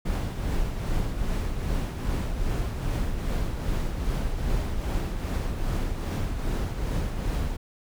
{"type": "noise with tremolo", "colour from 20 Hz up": "brown", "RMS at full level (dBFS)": -25, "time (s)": [0.05, 7.57], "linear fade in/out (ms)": 10, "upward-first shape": "triangle", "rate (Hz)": 2.5, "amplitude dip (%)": 50, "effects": []}